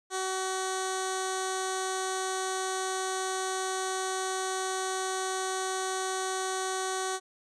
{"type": "tone with low-pass filter", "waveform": "15% pulse", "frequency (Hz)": 377.1, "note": "F#4", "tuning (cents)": 33, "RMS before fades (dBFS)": -32, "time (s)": [0.1, 7.2], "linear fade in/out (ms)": 50, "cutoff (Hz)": 7800, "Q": 4.2, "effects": []}